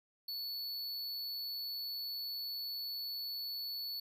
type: tone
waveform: square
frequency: 4435 Hz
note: C#8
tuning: in tune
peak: -39 dBFS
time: 0.28-4 s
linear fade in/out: 5 ms
effects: none